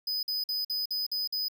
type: tone bursts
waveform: square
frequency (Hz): 5000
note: D#8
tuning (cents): +8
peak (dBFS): -29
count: 7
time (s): 0.07-1.484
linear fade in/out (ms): 5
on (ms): 160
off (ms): 49
effects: none